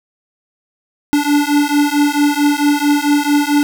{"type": "beating tone pair", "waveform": "square", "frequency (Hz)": [289, 293.5], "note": ["D4", "D4"], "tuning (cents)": [-28, -1], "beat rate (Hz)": 4.5, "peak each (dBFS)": -15, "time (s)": [1.13, 3.63], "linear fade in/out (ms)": 0, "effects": []}